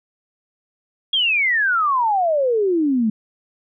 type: exponential sweep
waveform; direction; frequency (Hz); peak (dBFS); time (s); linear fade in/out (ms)
sine; down; 3332 to 210; -15; 1.13-3.1; 5
effects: none